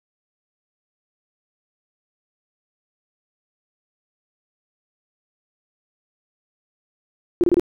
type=tone bursts; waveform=sine; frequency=349.2 Hz; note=F4; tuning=in tune; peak=-12 dBFS; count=4; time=7.41-7.596 s; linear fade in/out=0 ms; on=27 ms; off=26 ms; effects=none